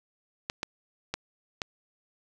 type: clicks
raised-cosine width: 0.2 ms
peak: -13 dBFS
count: 4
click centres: 0.499 / 0.631 / 1.14 / 1.618 s
effects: none